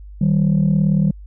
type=tone pair together; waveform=sine; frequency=156.1 / 194.13 Hz; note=D#3 / G3; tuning=+6 / -17 cents; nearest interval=major third; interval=377 cents; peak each=-14 dBFS; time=0.21-1.11 s; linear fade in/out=5 ms; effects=tanh soft clip ceiling -9 dBFS + added 50 Hz sine -34 dBFS peak until 1.26 s

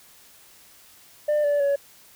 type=tone with pitch steps; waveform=sine; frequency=597 / 579.7 / 562.8 Hz; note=D5 / D5 / C#5; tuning=+28 / -23 / +26 cents; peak=-16 dBFS; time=1.28-1.76 s; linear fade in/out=10 ms; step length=160 ms; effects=tanh soft clip ceiling -18 dBFS + white hiss -52 dBFS RMS until 2.15 s

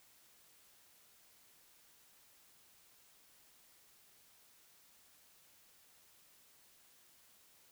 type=silence; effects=white hiss -66 dBFS RMS until 7.71 s

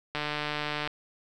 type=click train; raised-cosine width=0.3 ms; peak=-15 dBFS; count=109; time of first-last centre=0.15-0.875 s; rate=149 Hz; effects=none

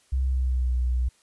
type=tone with pitch glide; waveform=sine; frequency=65.41 to 61.92 Hz; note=C2 to B1; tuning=0 to +5 cents; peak=-21 dBFS; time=0.12-1.09 s; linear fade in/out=10 ms; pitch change=-95 cents; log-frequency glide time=0.24-0.74 s; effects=white hiss -62 dBFS RMS until 1.22 s + resampled to 24000 Hz

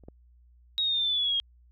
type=clicks; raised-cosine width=2 ms; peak=-40 / -30 dBFS; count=2; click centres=0.037 / 0.085 s
type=linear sweep; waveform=sine; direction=down; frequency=3800 to 3234 Hz; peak=-24 dBFS; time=0.78-1.4 s; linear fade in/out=0 ms
effects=added 60 Hz sine -55 dBFS peak until 1.71 s

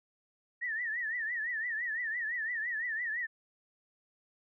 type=tone with vibrato; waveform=sine; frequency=1846 Hz; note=A#6; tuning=17 cents flat; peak=-32 dBFS; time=0.61-3.27 s; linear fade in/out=20 ms; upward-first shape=triangle; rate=5.9 Hz; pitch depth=150 cents each way; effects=none

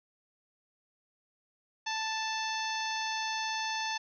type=harmonic tone; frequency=881 Hz; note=A5; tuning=2 cents sharp; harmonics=1 / 2 / 3 / 4 / 5 / 6 / 7; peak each=-35 / -38 / -40 / -41 / -42 / -43 / -43 dBFS; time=1.86-3.98 s; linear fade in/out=10 ms; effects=none

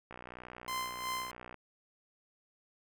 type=click train; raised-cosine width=0.5 ms; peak=-31 dBFS; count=89; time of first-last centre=0.11-1.543 s; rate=61.4 Hz
type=tone with tremolo; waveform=sawtooth; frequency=1037 Hz; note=C6; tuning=16 cents flat; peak=-30 dBFS; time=0.68-1.31 s; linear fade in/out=0 ms; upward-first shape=sine; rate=2.8 Hz; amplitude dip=60%
effects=none

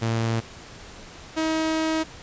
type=tone pair in turn; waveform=sawtooth; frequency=113.9 / 318.2 Hz; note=A#2 / D#4; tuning=-40 / +39 cents; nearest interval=octave + tritone; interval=1779 cents; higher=second; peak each=-18 dBFS; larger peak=neither; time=0.01-0.41 / 1.36-2.04 s; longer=second; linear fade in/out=20 ms; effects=pink hiss -43 dBFS RMS until 2.22 s + resampled to 16000 Hz

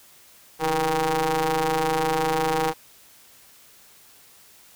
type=ring-modulated tone; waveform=sawtooth; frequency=155.56 Hz; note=D#3; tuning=in tune; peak=-14 dBFS; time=0.59-2.74 s; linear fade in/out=50 ms; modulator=635 Hz; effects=white hiss -52 dBFS RMS until 4.75 s

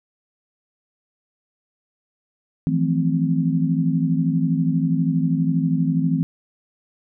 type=tone cluster; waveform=sine; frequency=162.8 / 175.2 / 217.3 / 259.1 Hz; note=E3 / F3 / A3 / C4; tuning=-21 / +6 / -21 / -17 cents; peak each=-20 / -24 / -28 / -22 dBFS; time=2.67-6.23 s; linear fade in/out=0 ms; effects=none

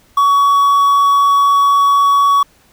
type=tone with quantisation; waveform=triangle; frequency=1126 Hz; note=C#6; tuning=27 cents sharp; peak=-6 dBFS; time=0.17-2.43 s; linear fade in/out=5 ms; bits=6; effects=pink hiss -51 dBFS RMS until 2.72 s

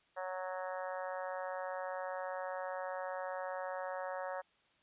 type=harmonic tone; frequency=185 Hz; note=F#3; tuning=in tune; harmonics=3 / 4 / 5 / 6 / 7 / 8 / 9 / 10; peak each=-41 / -45 / -46 / -49 / -50 / -53 / -50 / -54 dBFS; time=0.16-4.42 s; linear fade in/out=20 ms; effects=white hiss -71 dBFS RMS until 4.82 s + resampled to 8000 Hz

